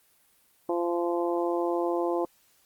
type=harmonic tone; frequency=172.5 Hz; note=F3; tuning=21 cents flat; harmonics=2 / 3 / 4 / 5 / 6; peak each=-27 / -31 / -33 / -35 / -37 dBFS; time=0.69-2.25 s; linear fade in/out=2 ms; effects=white hiss -64 dBFS RMS until 2.65 s + Opus 32 kbps